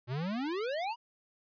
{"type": "exponential sweep", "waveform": "square", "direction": "up", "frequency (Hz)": [116.54, 987.8], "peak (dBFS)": -33, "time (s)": [0.07, 0.96], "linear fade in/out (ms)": 50, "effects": ["resampled to 11025 Hz"]}